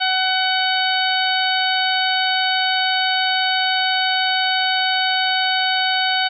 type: harmonic tone with a mistuned harmonic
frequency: 751 Hz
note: F#5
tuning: 26 cents sharp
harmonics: 1 / 2 / 3 / 4 / 5 / 6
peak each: -21 / -22 / -27 / -23 / -25 / -26 dBFS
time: 0-6.29 s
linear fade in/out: 20 ms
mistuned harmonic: 6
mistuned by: -30 cents
effects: none